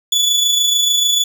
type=tone with amplitude modulation; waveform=30% pulse; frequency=3443 Hz; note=A7; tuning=38 cents flat; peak=-8 dBFS; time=0.12-1.24 s; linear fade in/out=5 ms; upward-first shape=sine; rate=26.8 Hz; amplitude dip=40%; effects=none